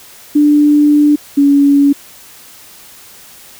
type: tone pair in turn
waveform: sine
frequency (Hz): 294.9 / 282.7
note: D4 / C#4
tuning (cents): +7 / +34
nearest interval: minor second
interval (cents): 73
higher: first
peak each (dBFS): -5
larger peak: neither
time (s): 0.35-1.16 / 1.37-1.93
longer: first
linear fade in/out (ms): 10
effects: white hiss -38 dBFS RMS until 3.59 s